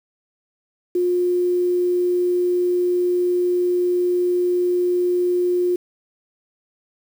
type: tone with quantisation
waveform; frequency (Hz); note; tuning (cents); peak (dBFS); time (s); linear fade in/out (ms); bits
sine; 356.5; F4; +36; -16; 0.95-5.76; 5; 7
effects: none